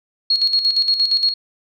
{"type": "tone with tremolo", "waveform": "sine", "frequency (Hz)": 4305, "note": "C8", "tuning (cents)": 49, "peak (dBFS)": -12, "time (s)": [0.3, 1.34], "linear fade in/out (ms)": 5, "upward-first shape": "square", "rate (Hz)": 8.6, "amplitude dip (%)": 60, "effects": []}